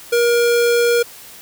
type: tone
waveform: square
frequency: 474.4 Hz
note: A#4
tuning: 30 cents sharp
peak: -13 dBFS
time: 0.12-1.03 s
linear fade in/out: 10 ms
effects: white hiss -39 dBFS RMS until 1.41 s